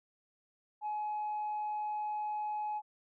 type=tone; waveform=sine; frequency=845 Hz; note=G#5; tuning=30 cents sharp; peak=-32 dBFS; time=0.81-2.82 s; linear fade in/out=50 ms; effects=tanh soft clip ceiling -31 dBFS